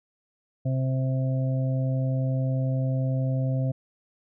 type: harmonic tone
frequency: 131.2 Hz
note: C3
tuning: 5 cents sharp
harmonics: 1 / 2 / 4 / 5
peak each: -23 / -33 / -36 / -38 dBFS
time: 0.65-3.72 s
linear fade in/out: 10 ms
effects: none